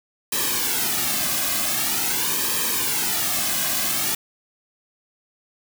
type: noise with flanger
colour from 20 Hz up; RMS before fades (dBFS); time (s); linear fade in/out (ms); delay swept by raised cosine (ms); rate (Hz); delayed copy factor
white; -23; 0.32-4.15; 5; 1.4 to 2.21; 0.45; -0.75
effects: none